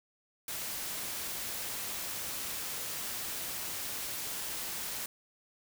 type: noise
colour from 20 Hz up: white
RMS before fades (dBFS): -38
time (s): 0.48-5.06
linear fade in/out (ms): 2
effects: none